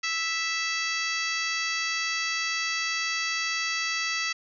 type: harmonic tone with a mistuned harmonic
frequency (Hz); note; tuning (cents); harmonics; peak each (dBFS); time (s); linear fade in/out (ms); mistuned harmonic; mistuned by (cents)
658; E5; -3; 2 / 3 / 4 / 5 / 6 / 7 / 8 / 9 / 10; -35 / -31 / -32 / -38 / -40 / -34 / -40 / -39 / -41; 0.03-4.33; 10; 8; +59
effects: none